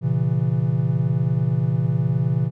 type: chord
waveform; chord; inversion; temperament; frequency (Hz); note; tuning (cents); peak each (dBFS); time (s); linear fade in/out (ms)
triangle; A# diminished; none; equal with one note detuned; 116.54 / 135.58 / 164.81; A#2 / C#3 / E3; 0 / -38 / 0; -21 / -19 / -21; 0.01-2.51; 50
effects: none